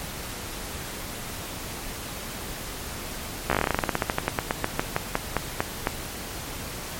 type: slowing click train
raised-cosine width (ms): 0.5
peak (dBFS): -6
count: 28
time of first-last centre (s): 3.5-5.871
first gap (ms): 14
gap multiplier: 1.12
effects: pink hiss -35 dBFS RMS until 6.99 s + MP3 64 kbps